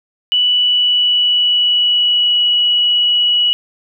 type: tone with pitch glide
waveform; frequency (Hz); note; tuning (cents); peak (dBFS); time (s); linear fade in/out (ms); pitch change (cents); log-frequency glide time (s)
sine; 2960 to 2929; F#7 to F#7; 0 to -18; -10; 0.32-3.53; 0; -18; 0.5-2.42
effects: none